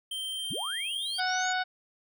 square tone with pitch glide, 3136 to 3204 Hz, G7 to G7, 0 to +37 cents, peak -33 dBFS, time 0.11-1.2 s, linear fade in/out 5 ms, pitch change +37 cents, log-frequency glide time 0.3-0.87 s
sine linear sweep, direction up, 61.74 to 7030 Hz, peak -35 dBFS, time 0.5-1.53 s, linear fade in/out 10 ms
harmonic tone, 740 Hz, F#5, in tune, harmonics 1 / 2 / 3 / 4 / 5 / 6 / 7, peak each -30 / -30 / -40 / -43 / -38 / -42 / -48 dBFS, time 1.18-1.64 s, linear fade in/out 20 ms
effects none

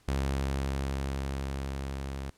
sawtooth tone with level ramp, 68 Hz, C#2, 33 cents flat, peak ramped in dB -23 to -31 dBFS, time 0.08-2.3 s, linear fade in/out 0 ms, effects pink hiss -64 dBFS RMS until 2.37 s + low-pass 11000 Hz 12 dB/octave

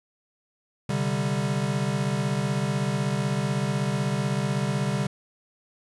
square chord, C suspended second, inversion none, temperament equal, 130.81 / 146.83 / 196 Hz, C3 / D3 / G3, 0 / 0 / 0 cents, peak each -29 dBFS, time 0.89-5.07 s, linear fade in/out 5 ms, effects resampled to 24000 Hz + 10-bit

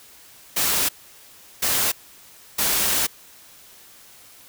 white noise bursts at uneven times, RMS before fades -21 dBFS, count 3, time 0.56-0.89 / 1.62-1.92 / 2.58-3.07 s, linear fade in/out 10 ms, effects white hiss -48 dBFS RMS until 4.48 s

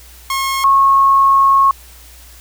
sawtooth / sine tone pair in turn, 1082 / 1092.7 Hz, C#6 / C#6, -42 / -25 cents, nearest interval unison, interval 17 cents, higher second, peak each -12 / -7 dBFS, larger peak second, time 0.3-0.64 / 0.64-1.71 s, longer second, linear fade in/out 2 ms, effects added 60 Hz sine -40 dBFS peak until 2.4 s + white hiss -42 dBFS RMS until 2.4 s

